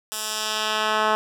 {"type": "tone with band-pass filter sweep", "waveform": "10% pulse", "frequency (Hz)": 215.7, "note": "A3", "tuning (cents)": -34, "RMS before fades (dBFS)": -24, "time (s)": [0.12, 1.15], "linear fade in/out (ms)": 0, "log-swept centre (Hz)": [10000, 1200], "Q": 0.82, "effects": []}